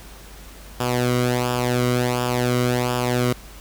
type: tone with flanger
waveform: sawtooth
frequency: 123.47 Hz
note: B2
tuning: in tune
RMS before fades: -21 dBFS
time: 0.8-3.33 s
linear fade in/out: 5 ms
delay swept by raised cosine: 0.48 to 1.18 ms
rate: 1.4 Hz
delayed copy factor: -0.7
effects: added 50 Hz sine -41 dBFS peak until 3.6 s + pink hiss -44 dBFS RMS until 3.6 s